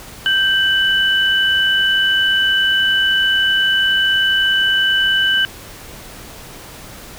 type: tone pair together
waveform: sine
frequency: 1564.9 / 2985 Hz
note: G6 / F#7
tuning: -3 / +15 cents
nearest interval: major seventh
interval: 1118 cents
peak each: -15 dBFS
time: 0.26-5.45 s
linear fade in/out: 0 ms
effects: pink hiss -36 dBFS RMS until 7.18 s